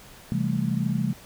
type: chord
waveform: sine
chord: A minor seventh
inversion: first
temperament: just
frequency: 132 / 165 / 198 / 220 Hz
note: C3 / E3 / G3 / A3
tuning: +16 / +2 / +18 / 0 cents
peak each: -28 dBFS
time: 0.32-1.13 s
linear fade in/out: 0 ms
effects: pink hiss -48 dBFS RMS until 1.25 s